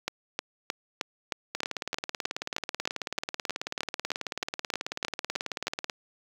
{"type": "two click trains", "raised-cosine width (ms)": 0.2, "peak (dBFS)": [-14, -11], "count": [81, 19], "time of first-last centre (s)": [[1.55, 5.898], [0.08, 5.67]], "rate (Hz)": [18.4, 3.22], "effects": ["high-pass 200 Hz 12 dB/octave", "7-bit"]}